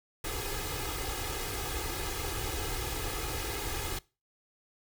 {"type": "noise with comb filter", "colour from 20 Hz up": "pink", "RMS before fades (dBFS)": -35, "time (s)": [0.24, 3.99], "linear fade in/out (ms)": 5, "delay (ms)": 2.4, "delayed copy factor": 0.8, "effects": ["noise-tail reverb RT60 0.3 s tail -22 dB re dry"]}